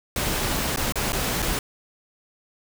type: noise with dropouts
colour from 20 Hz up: pink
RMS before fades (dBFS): -25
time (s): 0.16-1.59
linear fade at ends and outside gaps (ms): 2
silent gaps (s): 0.761-0.772 / 0.923-0.956 / 1.122-1.13 / 1.421-1.425
effects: none